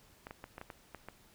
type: clicks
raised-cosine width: 0.5 ms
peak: -29 dBFS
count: 8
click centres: 0.269 / 0.309 / 0.441 / 0.581 / 0.614 / 0.702 / 0.947 / 1.086 s
effects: pink hiss -63 dBFS RMS until 1.34 s